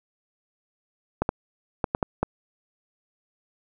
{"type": "clicks", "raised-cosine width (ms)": 1, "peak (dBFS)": -8, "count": 6, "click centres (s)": [1.22, 1.291, 1.842, 1.949, 2.028, 2.23], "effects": []}